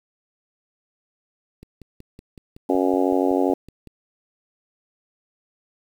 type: click train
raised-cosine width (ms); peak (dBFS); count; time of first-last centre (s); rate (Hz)
3; -29; 13; 1.63-3.873; 5.35
type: harmonic tone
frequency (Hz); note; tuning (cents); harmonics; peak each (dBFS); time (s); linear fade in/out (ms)
92.5; F#2; 0; 3 / 4 / 5 / 6 / 7 / 8 / 9; -21 / -23 / -25 / -27 / -28 / -29 / -30; 2.69-3.54; 5
effects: 8-bit